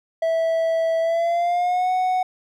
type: tone with pitch glide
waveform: triangle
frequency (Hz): 655 to 739.5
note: E5 to F#5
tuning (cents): -11 to -1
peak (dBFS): -16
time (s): 0.22-2.23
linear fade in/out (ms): 5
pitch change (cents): +210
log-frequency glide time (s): 1-1.91
effects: none